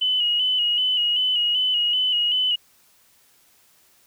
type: tone with vibrato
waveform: sine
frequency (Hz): 2952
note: F#7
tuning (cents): -5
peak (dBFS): -18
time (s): 0.01-2.56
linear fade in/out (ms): 10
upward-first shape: square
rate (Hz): 2.6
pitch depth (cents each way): 37
effects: white hiss -58 dBFS RMS until 4.06 s